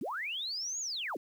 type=linear two-way sweep; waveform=sine; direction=up then down; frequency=162.1 to 6900 to 185.8 Hz; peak=-34 dBFS; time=0.01-1.17 s; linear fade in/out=5 ms; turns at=0.8 s; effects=10-bit